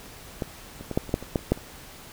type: clicks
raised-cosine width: 2 ms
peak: -14 / -25 / -17 / -8 / -24 / -8 / -24 / -9 / -30 / -6 / -29 dBFS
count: 11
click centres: 0.422 / 0.81 / 0.913 / 0.975 / 1.093 / 1.141 / 1.226 / 1.358 / 1.391 / 1.52 / 1.575 s
effects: pink hiss -45 dBFS RMS until 2.12 s